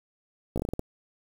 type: slowing click train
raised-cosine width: 2 ms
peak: -16 dBFS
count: 8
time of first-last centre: 0.56-0.794 s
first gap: 16 ms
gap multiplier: 1.24
effects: 7-bit